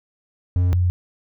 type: tone pair in turn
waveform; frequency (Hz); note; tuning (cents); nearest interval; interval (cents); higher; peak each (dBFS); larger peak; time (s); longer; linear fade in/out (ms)
triangle / sine; 89.5 / 89.5; F2 / F2; +43 / +43; unison; 0; neither; -13 / -15; first; 0.56-0.73 / 0.73-0.9; neither; 0
effects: none